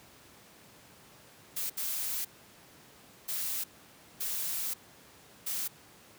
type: noise bursts at uneven times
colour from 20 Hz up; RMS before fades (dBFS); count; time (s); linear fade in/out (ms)
blue; -34; 5; 1.56-1.7 / 1.77-2.25 / 3.28-3.64 / 4.2-4.74 / 5.46-5.68; 10
effects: pink hiss -56 dBFS RMS until 6.18 s + high-pass 100 Hz 12 dB/octave